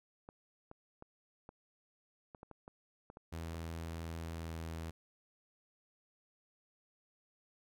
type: clicks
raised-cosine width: 1 ms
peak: -36 dBFS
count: 11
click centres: 0.289 / 0.714 / 1.024 / 1.491 / 2.348 / 2.431 / 2.513 / 2.679 / 3.101 / 3.171 / 3.546 s
type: tone with pitch glide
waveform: sawtooth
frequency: 82.41 to 81.7 Hz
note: E2 to E2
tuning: 0 to -15 cents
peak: -37 dBFS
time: 3.32-4.91 s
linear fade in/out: 10 ms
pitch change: -15 cents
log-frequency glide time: 4.31-4.6 s
effects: none